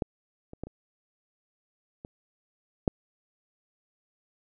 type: clicks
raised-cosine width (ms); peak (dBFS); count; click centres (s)
2; -14 / -29 / -21 / -30 / -27 / -9; 6; 0.022 / 0.534 / 0.636 / 0.67 / 2.049 / 2.878
effects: none